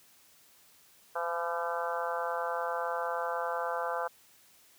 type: harmonic tone with a mistuned harmonic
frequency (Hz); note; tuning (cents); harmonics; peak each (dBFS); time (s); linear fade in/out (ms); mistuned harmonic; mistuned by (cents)
170.4; F3; -42; 3 / 4 / 5 / 6 / 7 / 8 / 9; -36 / -37 / -38 / -39 / -39 / -40 / -41; 1.15-4.08; 10; 6; -28
effects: white hiss -61 dBFS RMS until 4.78 s + high-pass 60 Hz 12 dB/octave